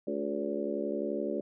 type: harmonic tone with a mistuned harmonic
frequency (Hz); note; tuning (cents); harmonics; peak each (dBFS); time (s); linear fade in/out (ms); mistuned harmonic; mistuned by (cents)
71.6; D2; -43; 3 / 4 / 5 / 6 / 7 / 8; -38 / -37 / -36 / -38 / -40 / -37; 0.07-1.41; 5; 6; -43
effects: none